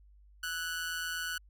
sawtooth tone with amplitude modulation, 1480 Hz, F#6, in tune, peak -28 dBFS, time 0.43-1.38 s, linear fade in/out 5 ms, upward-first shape sine, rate 168 Hz, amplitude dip 60%, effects added 50 Hz sine -56 dBFS peak until 1.49 s

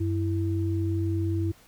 sine tone pair together, 95 / 330.6 Hz, F#2 / E4, +46 / +5 cents, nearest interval octave + minor seventh, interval 2159 cents, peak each -25 / -29 dBFS, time 0-1.52 s, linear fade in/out 10 ms, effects pink hiss -56 dBFS RMS until 1.67 s

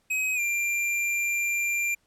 square tone with pitch glide, 2534 to 2378 Hz, D#7 to D7, +31 to +21 cents, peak -25 dBFS, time 0.1-1.95 s, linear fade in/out 10 ms, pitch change -110 cents, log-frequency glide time 0.35-0.4 s, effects pink hiss -69 dBFS RMS until 2.06 s + low-pass 12000 Hz 12 dB/octave

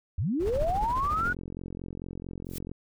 sine linear sweep, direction up, 65.6 to 1480 Hz, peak -25 dBFS, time 0.18-1.33 s, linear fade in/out 5 ms
brown noise with tremolo, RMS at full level -30 dBFS, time 0.39-1.35 s, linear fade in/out 50 ms, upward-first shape triangle, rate 14 Hz, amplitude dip 75%
click train, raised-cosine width 3 ms, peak -25 dBFS, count 68, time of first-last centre 1.21-2.716 s, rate 44.5 Hz
blue noise with exponential growth, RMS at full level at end -35 dBFS, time 2.45-2.58 s, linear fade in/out 0 ms, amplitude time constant 28 ms
effects none

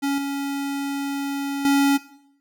square tone with level steps, 279.3 Hz, C#4, 13 cents sharp, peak -21 / -25 / -16 dBFS, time 0.02-1.98 s, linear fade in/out 20 ms, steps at 0.18 / 1.65 s, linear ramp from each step 2 ms, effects noise-tail reverb RT60 0.7 s tail -17 dB re dry

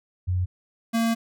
sine / square tone pair in turn, 90.9 / 228.6 Hz, F#2 / A#3, -30 / -34 cents, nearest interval octave + major third, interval 1596 cents, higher second, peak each -21 dBFS, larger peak neither, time 0.27-0.46 / 0.93-1.15 s, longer second, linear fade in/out 20 ms, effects none

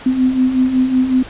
sine beating tone pair, 253 / 258.4 Hz, B3 / C4, +42 / -21 cents, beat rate 5.4 Hz, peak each -19 / -12 dBFS, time 0.06-1.23 s, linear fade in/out 5 ms, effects pink hiss -34 dBFS RMS until 1.29 s + resampled to 8000 Hz

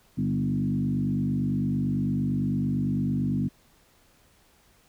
sine tone with frequency modulation, 196 Hz, G3, in tune, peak -23 dBFS, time 0.17-3.49 s, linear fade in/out 20 ms, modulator 48.9 Hz, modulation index 1.6, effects pink hiss -61 dBFS RMS until 4.88 s

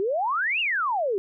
sine exponential two-way sweep, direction up then down, 370.7 to 2891 to 370.7 Hz, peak -22 dBFS, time 0-1.18 s, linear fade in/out 0 ms, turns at 0.6 s, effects none

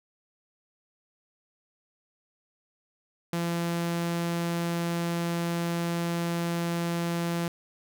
sawtooth tone, 170.3 Hz, F3, 43 cents flat, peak -23 dBFS, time 3.33-7.48 s, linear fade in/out 2 ms, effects none

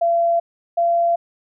sine tone pair in turn, 680 / 683.7 Hz, F5 / F5, -46 / -37 cents, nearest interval unison, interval 9 cents, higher second, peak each -14 dBFS, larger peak neither, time 0.01-0.4 / 0.77-1.16 s, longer neither, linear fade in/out 10 ms, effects none

